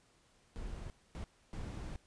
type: noise bursts at uneven times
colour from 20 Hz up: brown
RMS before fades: -43 dBFS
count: 3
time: 0.56-0.9 / 1.15-1.24 / 1.53-1.96 s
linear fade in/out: 0 ms
effects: pink hiss -69 dBFS RMS until 2.06 s + resampled to 22050 Hz